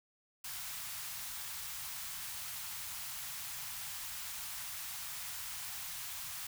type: band-stop noise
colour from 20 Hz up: white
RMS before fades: -43 dBFS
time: 0.44-6.47 s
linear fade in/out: 5 ms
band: 160 to 790 Hz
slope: 24 dB/octave
effects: none